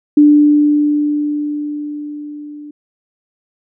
sine tone with level ramp, 295.5 Hz, D4, 11 cents sharp, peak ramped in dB -3 to -29 dBFS, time 0.17-2.71 s, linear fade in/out 5 ms, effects none

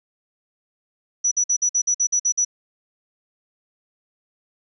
sine tone bursts, 5900 Hz, F#8, 6 cents flat, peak -16 dBFS, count 10, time 1.24-2.449 s, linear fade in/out 10 ms, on 75 ms, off 51 ms, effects none

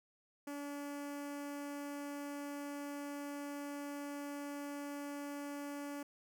sawtooth tone with notch filter, 286.7 Hz, D4, 42 cents flat, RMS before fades -44 dBFS, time 0.47-6.03 s, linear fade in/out 5 ms, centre 3800 Hz, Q 1.4, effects none

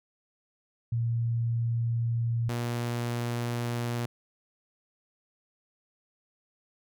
sine / sawtooth tone pair in turn, 116.54 / 119.4 Hz, A#2 / A#2, 0 / +42 cents, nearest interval unison, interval 42 cents, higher second, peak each -25 dBFS, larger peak neither, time 0.92-2.49 / 2.49-4.06 s, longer neither, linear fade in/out 5 ms, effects none

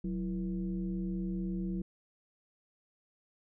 sine tone with frequency modulation, 185 Hz, F#3, in tune, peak -32 dBFS, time 0.04-1.82 s, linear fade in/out 5 ms, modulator 147 Hz, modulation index 0.8, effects none

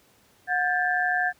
sine tone cluster, 726 / 1592 / 1744 Hz, F#5 / G6 / A6, -33 / +26 / -16 cents, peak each -26 dBFS, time 0.47-1.33 s, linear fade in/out 50 ms, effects pink hiss -60 dBFS RMS until 1.39 s + high-pass 80 Hz 12 dB/octave

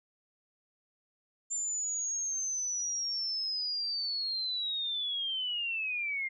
sine linear sweep, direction down, 7250 to 2093 Hz, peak -31 dBFS, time 1.5-6.29 s, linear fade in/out 20 ms, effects none

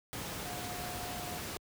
sine tone in noise, 716 Hz, F5, 43 cents sharp, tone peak -44 dBFS, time 0.45-1.38 s, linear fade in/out 0 ms, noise pink, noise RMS -40 dBFS, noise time 0.13-1.57 s, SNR -7 dB, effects high-pass 60 Hz 12 dB/octave

